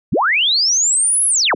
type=linear two-way sweep; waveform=sine; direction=up then down; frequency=68.5 to 11000 to 68.5 Hz; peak=-12 dBFS; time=0.12-1.55 s; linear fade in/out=10 ms; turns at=1.26 s; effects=none